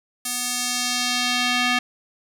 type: tone with band-pass filter sweep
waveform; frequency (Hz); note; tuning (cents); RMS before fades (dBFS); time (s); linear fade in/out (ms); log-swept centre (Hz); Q
square; 246.9; B3; 0; -23; 0.25-1.79; 5; 9600 to 2500; 1.1
effects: none